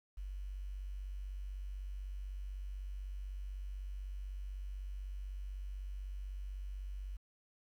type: tone with quantisation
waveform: sine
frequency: 48 Hz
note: G1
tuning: 36 cents flat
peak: -40 dBFS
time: 0.17-7.17 s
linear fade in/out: 10 ms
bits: 11
effects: none